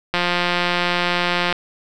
click train, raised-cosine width 0.3 ms, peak -3 dBFS, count 245, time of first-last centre 0.14-1.526 s, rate 176 Hz, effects none

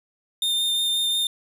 45% pulse tone with vibrato, 3628 Hz, A#7, 48 cents flat, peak -20 dBFS, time 0.42-1.27 s, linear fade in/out 2 ms, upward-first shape sine, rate 5.6 Hz, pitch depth 10 cents each way, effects none

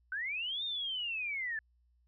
sine linear two-way sweep, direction up then down, 1480 to 3700 to 1714 Hz, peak -34 dBFS, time 0.12-1.59 s, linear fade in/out 2 ms, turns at 0.64 s, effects added 60 Hz sine -67 dBFS peak until 2.07 s

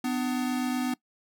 square tone pair together, 250.4 / 298.5 Hz, B3 / D4, +24 / +28 cents, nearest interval minor third, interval 304 cents, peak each -28 / -34 dBFS, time 0.04-0.94 s, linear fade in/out 5 ms, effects noise-tail reverb RT60 0.1 s tail -22 dB re dry

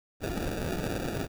blue noise with sample-and-hold, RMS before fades -32 dBFS, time 0.2-1.28 s, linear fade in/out 50 ms, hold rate 1050 Hz, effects none

